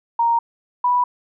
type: tone pair in turn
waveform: sine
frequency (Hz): 932.3 / 983.4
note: A#5 / B5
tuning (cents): 0 / -8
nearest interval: minor second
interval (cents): 92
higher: second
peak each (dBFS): -14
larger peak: neither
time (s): 0.19-0.39 / 0.84-1.04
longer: neither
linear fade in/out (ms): 5
effects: none